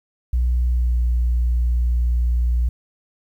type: tone with pitch glide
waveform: sine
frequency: 61 to 59.81 Hz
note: B1 to A#1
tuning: -21 to +45 cents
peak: -14 dBFS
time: 0.33-2.69 s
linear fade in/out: 5 ms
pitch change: -34 cents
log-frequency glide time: 0.71-0.99 s
effects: tanh soft clip ceiling -13 dBFS + 9-bit